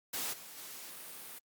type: noise with level steps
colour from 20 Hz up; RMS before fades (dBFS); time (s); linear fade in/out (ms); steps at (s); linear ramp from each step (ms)
white; -37 / -50 / -47; 0.13-1.39; 10; 0.32 / 0.56; 20
effects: high-pass 150 Hz 12 dB/octave + Opus 48 kbps